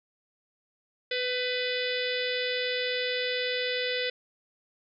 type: harmonic tone with a mistuned harmonic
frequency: 498.5 Hz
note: B4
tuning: 16 cents sharp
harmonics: 1 / 3 / 4 / 5 / 6 / 7 / 8 / 9 / 10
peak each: -31 / -38 / -34 / -38 / -39 / -35 / -39 / -43 / -42 dBFS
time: 1.11-4.1 s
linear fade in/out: 5 ms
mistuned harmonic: 3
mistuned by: +20 cents
effects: none